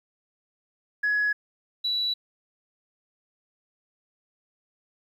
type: tone pair in turn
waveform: sine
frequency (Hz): 1682 / 3936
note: G#6 / B7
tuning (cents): +22 / -7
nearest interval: octave + minor third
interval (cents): 1471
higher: second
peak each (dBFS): -20 / -23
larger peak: first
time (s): 1.03-1.33 / 1.84-2.14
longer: neither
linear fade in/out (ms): 10
effects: tanh soft clip ceiling -18 dBFS + 10-bit